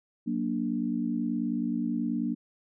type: chord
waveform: sine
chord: Gb augmented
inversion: none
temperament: equal with one note detuned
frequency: 185 / 235 / 293.7 Hz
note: Gb3 / Bb3 / D4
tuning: 0 / +14 / 0 cents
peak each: -34 / -29 / -32 dBFS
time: 0.26-2.35 s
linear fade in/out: 20 ms
effects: none